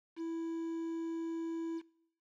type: tone with quantisation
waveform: triangle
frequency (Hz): 329.6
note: E4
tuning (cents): 0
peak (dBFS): -34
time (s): 0.16-1.82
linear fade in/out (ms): 50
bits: 9
effects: noise-tail reverb RT60 0.7 s tail -22 dB re dry + low-pass 4000 Hz 12 dB/octave